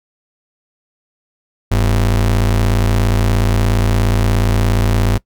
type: ring-modulated tone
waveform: square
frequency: 73.42 Hz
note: D2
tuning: in tune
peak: -9 dBFS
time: 1.71-5.18 s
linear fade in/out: 10 ms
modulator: 28.5 Hz
effects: noise-tail reverb RT60 0.1 s tail -21 dB re dry